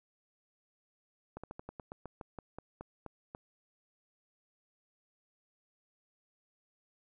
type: slowing click train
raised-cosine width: 1 ms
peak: -29 dBFS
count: 14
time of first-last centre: 1.37-3.349 s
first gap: 66 ms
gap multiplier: 1.13
effects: none